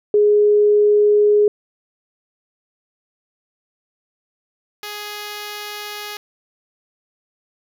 sine / 5% pulse tone pair in turn, 416.5 / 416.5 Hz, G#4 / G#4, +5 / +5 cents, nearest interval unison, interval 0 cents, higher neither, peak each -10 / -17 dBFS, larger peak first, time 0.14-1.48 / 4.83-6.17 s, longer neither, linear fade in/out 2 ms, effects none

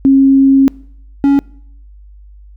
sine / triangle tone pair in turn, 270.9 / 279.5 Hz, C#4 / C#4, -40 / +14 cents, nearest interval minor second, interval 54 cents, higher second, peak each -4 dBFS, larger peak neither, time 0.05-0.68 / 1.24-1.39 s, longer first, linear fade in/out 0 ms, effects noise-tail reverb RT60 0.7 s tail -25 dB re dry + added 50 Hz sine -35 dBFS peak until 2.56 s

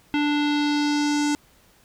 square tone with low-pass filter sweep, 293.7 Hz, D4, in tune, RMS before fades -22 dBFS, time 0.14-1.35 s, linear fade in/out 0 ms, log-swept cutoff 2900 to 7300 Hz, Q 2.3, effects pink hiss -57 dBFS RMS until 1.84 s

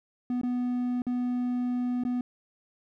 triangle tone with dropouts, 246.9 Hz, B3, in tune, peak -24 dBFS, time 0.3-2.21 s, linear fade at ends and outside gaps 2 ms, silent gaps 0.414-0.433 / 1.02-1.067 / 2.037-2.05 s, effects none

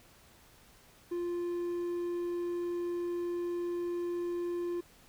triangle tone, 348.7 Hz, F4, 3 cents flat, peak -30 dBFS, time 1.11-4.81 s, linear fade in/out 10 ms, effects pink hiss -60 dBFS RMS until 5.08 s

